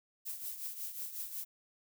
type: noise with tremolo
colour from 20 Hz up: violet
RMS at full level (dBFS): -39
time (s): 0.25-1.45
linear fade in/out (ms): 20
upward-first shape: triangle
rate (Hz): 5.5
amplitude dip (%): 70
effects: none